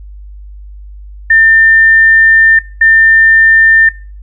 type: tone bursts at uneven times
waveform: sine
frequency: 1800 Hz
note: A6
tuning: 39 cents sharp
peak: -3 dBFS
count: 2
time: 1.3-2.59 / 2.81-3.89 s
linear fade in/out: 5 ms
effects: noise-tail reverb RT60 0.4 s tail -22 dB re dry + added 50 Hz sine -27 dBFS peak until 4.22 s